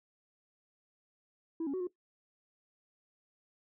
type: tone with pitch steps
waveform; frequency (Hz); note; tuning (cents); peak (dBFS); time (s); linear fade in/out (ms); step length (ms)
sine; 327.5 / 277.1 / 372.3 / 358.8; E4 / C#4 / F#4 / F4; -11 / -1 / +11 / +47; -30; 1.6-1.872; 5; 68
effects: noise-tail reverb RT60 0.1 s tail -17 dB re dry + tanh soft clip ceiling -31 dBFS